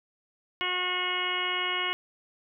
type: harmonic tone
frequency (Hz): 362.9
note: F#4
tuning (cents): -34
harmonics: 1 / 2 / 3 / 4 / 5 / 6 / 7 / 8 / 9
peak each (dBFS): -38 / -40 / -34 / -38 / -39 / -32 / -43 / -31 / -42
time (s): 0.61-1.93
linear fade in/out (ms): 0
effects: none